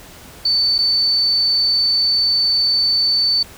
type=tone with dropouts; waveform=sine; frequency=4521 Hz; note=C#8; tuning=33 cents sharp; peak=-13 dBFS; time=0.45-3.43 s; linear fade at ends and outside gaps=5 ms; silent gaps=0.782-0.787 s; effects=pink hiss -40 dBFS RMS until 3.57 s